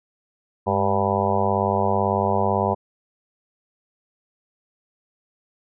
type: harmonic tone with a mistuned harmonic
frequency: 98 Hz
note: G2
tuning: in tune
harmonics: 1 / 2 / 4 / 5 / 6 / 7 / 8 / 9 / 10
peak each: -27 / -27 / -27 / -27 / -27 / -27 / -27 / -27 / -27 dBFS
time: 0.66-2.75 s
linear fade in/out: 20 ms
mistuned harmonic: 2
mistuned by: +82 cents
effects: none